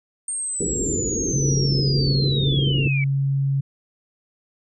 sine linear sweep, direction down, 8700 to 2239 Hz, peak -24 dBFS, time 0.28-3.04 s, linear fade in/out 2 ms
white low-pass noise, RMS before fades -26 dBFS, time 0.6-2.88 s, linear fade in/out 5 ms, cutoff 480 Hz, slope 96 dB/octave
sine tone, 137.7 Hz, C#3, 11 cents flat, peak -18 dBFS, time 1.33-3.61 s, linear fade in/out 10 ms
effects none

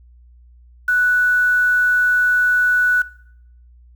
sine tone with quantisation, 1480 Hz, F#6, in tune, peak -13 dBFS, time 0.88-3.02 s, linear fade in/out 5 ms, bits 6, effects noise-tail reverb RT60 0.7 s tail -20 dB re dry + added 60 Hz sine -44 dBFS peak until 3.95 s

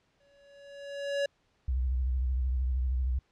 square tone with exponential growth, 564 Hz, C#5, 30 cents sharp, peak -26 dBFS, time 0.2-1.26 s, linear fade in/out 5 ms, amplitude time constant 230 ms
sine tone with vibrato, 63.7 Hz, C2, 46 cents flat, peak -26 dBFS, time 1.68-3.19 s, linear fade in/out 5 ms, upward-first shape triangle, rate 13 Hz, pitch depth 110 cents each way
effects pink hiss -71 dBFS RMS until 3.31 s + low-pass 5000 Hz 12 dB/octave

